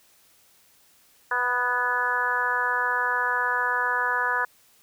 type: harmonic tone with a mistuned harmonic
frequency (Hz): 246.9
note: B3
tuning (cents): 0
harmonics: 2 / 3 / 4 / 5 / 6 / 7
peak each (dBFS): -35 / -36 / -27 / -31 / -27 / -27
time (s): 1.31-4.45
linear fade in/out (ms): 5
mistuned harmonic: 7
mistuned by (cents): -15
effects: white hiss -59 dBFS RMS until 4.82 s